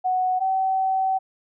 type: tone pair in turn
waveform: sine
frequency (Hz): 740 / 763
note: F#5 / G5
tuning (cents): 0 / -47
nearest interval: minor second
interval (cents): 53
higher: second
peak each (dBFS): -19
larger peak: neither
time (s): 0.04-0.4 / 0.4-1.19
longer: second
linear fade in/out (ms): 20
effects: none